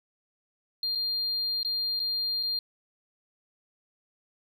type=tone with dropouts; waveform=sine; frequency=4200 Hz; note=C8; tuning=6 cents sharp; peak=-25 dBFS; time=0.83-2.59 s; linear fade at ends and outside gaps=2 ms; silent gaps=0.951-0.955 / 1.631-1.648 / 1.994-2 / 2.429-2.433 s; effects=tanh soft clip ceiling -24 dBFS + 11-bit